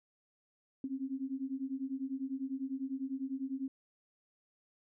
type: beating tone pair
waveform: sine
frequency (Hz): 261.6 / 271.6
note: C4 / C#4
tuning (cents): 0 / -35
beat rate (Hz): 10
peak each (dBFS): -39 / -38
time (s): 0.84-3.68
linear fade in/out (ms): 2
effects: none